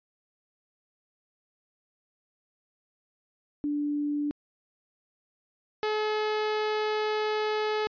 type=tone pair in turn; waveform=sine / sawtooth; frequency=292.7 / 427.7 Hz; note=D4 / A4; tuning=-6 / -49 cents; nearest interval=perfect fifth; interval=657 cents; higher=second; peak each=-26 / -22 dBFS; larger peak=second; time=3.64-4.31 / 5.83-7.87 s; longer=second; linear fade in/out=0 ms; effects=resampled to 11025 Hz